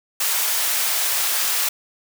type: high-pass noise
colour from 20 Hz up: white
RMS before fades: -21 dBFS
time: 0.2-1.69 s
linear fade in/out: 5 ms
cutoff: 690 Hz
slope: 12 dB/octave
effects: none